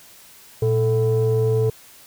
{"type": "tone pair together", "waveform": "sine", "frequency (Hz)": [116.54, 440], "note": ["A#2", "A4"], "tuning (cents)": [0, 0], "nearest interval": "octave + major seventh", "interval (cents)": 2300, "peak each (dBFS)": -17, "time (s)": [0.62, 1.7], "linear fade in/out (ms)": 5, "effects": ["tanh soft clip ceiling -12 dBFS", "white hiss -47 dBFS RMS until 2.06 s"]}